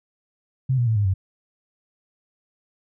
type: tone with pitch steps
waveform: sine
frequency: 131.1 / 120.92 / 111.52 / 102.86 / 94.87 Hz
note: C3 / B2 / A2 / G#2 / F#2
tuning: +4 / -36 / +24 / -16 / +44 cents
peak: -17 dBFS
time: 0.69-1.14 s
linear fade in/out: 10 ms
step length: 90 ms
effects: none